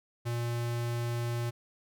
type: tone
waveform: square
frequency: 118.7 Hz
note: A#2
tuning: 32 cents sharp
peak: -31 dBFS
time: 0.25-1.51 s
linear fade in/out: 20 ms
effects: none